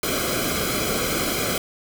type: noise with comb filter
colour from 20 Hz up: pink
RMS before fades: -24 dBFS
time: 0.03-1.58 s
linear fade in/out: 2 ms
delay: 1.1 ms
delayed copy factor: -0.8
effects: none